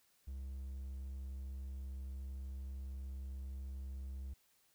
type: tone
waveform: triangle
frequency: 66.5 Hz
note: C2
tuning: 29 cents sharp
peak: -40 dBFS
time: 0.27-4.34 s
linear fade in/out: 10 ms
effects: white hiss -73 dBFS RMS until 4.74 s